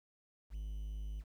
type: tone with quantisation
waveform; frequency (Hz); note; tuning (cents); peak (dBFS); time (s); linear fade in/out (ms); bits
triangle; 51.8; G#1; -4; -37; 0.5-1.24; 50; 11
effects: none